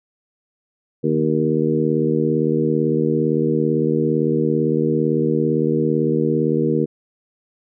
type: harmonic tone with a mistuned harmonic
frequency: 77.78 Hz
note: D#2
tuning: in tune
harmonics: 2 / 3 / 4 / 5 / 6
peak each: -22 / -22 / -22 / -22 / -22 dBFS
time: 1.03-6.86 s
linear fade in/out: 20 ms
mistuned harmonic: 2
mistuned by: -39 cents
effects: none